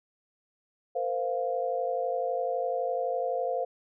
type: chord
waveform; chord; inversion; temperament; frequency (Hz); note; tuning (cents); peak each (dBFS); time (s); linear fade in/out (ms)
sine; Bb suspended second; none; equal with one note detuned; 466.2 / 518.1 / 698.5; Bb4 / C5 / F5; 0 / -17 / 0; -34 / -30 / -31; 0.95-3.65; 10
effects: none